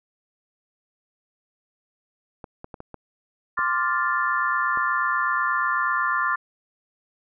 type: clicks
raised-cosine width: 1 ms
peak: -23 dBFS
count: 7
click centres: 2.442 / 2.644 / 2.742 / 2.804 / 2.943 / 3.59 / 4.774 s
type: chord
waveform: sine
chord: D minor seventh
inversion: third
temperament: equal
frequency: 1046.5 / 1174.7 / 1396.9 / 1760 Hz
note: C6 / D6 / F6 / A6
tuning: 0 / 0 / 0 / 0 cents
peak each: -26 dBFS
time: 3.57-6.36 s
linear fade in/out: 10 ms
effects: none